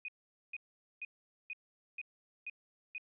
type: tone bursts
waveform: sine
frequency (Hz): 2489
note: D#7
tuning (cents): 0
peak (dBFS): -39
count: 7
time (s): 0.05-2.981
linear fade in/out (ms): 2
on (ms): 33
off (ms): 450
effects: none